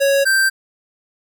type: tone pair in turn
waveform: square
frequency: 554 / 1566.9 Hz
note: C#5 / G6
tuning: -1 / -1 cents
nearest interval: octave + tritone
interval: 1800 cents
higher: second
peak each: -13 dBFS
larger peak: neither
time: 0-0.25 / 0.25-0.5 s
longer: neither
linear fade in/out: 20 ms
effects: none